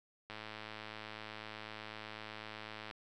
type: click train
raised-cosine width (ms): 0.3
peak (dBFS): -29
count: 283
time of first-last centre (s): 0.3-2.911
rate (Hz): 108
effects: none